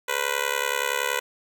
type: tone with amplitude modulation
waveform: 10% pulse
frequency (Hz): 495.8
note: B4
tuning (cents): +7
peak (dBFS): -11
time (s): 0.08-1.2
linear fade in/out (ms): 10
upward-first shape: sine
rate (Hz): 70.6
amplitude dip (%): 100
effects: none